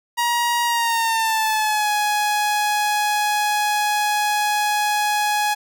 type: tone with pitch glide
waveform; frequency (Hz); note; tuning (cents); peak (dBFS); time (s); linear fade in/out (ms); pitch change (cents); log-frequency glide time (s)
sawtooth; 950 to 836.6; A#5 to G#5; +33 to +12; -14; 0.17-5.55; 20; -221; 0.65-1.9
effects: none